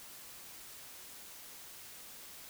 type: silence
effects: white hiss -51 dBFS RMS until 2.49 s